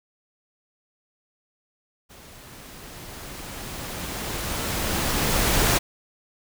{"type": "noise with level ramp", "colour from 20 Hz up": "pink", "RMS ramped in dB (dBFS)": [-47, -19], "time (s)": [2.09, 5.79], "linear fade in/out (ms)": 20, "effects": []}